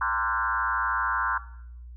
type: tone with frequency modulation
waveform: sine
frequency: 1261 Hz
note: D#6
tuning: 23 cents sharp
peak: -23 dBFS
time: 0.01-1.38 s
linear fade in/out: 5 ms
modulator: 113 Hz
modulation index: 2.8
effects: noise-tail reverb RT60 0.7 s tail -17 dB re dry + added 60 Hz sine -40 dBFS peak until 1.96 s